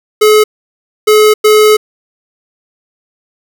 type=tone bursts at uneven times; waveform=square; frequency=427 Hz; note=G#4; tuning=48 cents sharp; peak=-4 dBFS; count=3; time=0.21-0.44 / 1.07-1.34 / 1.44-1.77 s; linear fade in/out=10 ms; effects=none